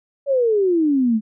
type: exponential sweep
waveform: sine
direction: down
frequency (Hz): 573 to 210.3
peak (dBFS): -14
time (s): 0.26-1.21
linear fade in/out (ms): 50
effects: none